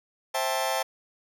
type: chord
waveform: sawtooth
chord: A minor seventh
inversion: first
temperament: just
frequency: 528 / 660 / 792 / 880 Hz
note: C5 / E5 / G5 / A5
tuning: +16 / +2 / +18 / 0 cents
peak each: -27 dBFS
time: 0.34-0.83 s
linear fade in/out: 10 ms
effects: none